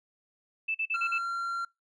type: tone bursts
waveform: sine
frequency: 2637 Hz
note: E7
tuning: in tune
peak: -27 dBFS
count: 5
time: 0.68-1.184 s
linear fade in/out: 10 ms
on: 68 ms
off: 41 ms
type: tone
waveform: triangle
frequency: 1375 Hz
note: F6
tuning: 27 cents flat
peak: -28 dBFS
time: 0.94-1.65 s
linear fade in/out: 5 ms
effects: noise-tail reverb RT60 0.2 s tail -24 dB re dry + resampled to 22050 Hz